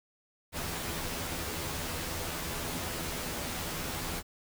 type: noise with comb filter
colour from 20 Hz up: pink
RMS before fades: -36 dBFS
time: 0.52-4.23 s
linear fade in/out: 50 ms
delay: 12 ms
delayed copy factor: +0.65
effects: none